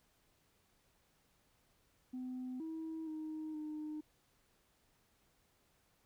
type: tone with pitch steps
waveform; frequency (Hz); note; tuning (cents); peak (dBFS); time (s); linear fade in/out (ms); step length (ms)
sine; 254.2 / 321.2 / 311.9 / 305.4; C4 / E4 / D#4 / D#4; -50 / -45 / +4 / -32; -39; 2.13-4.01; 10; 470
effects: tanh soft clip ceiling -38 dBFS + pink hiss -74 dBFS RMS until 6.05 s